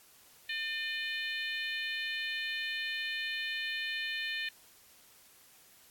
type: harmonic tone with a mistuned harmonic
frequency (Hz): 600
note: D5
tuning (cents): +37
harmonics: 3 / 4 / 5 / 6 / 7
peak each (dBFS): -37 / -39 / -41 / -43 / -44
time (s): 0.49-4.49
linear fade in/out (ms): 5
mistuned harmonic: 4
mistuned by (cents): +29
effects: white hiss -60 dBFS RMS until 5.9 s + AAC 64 kbps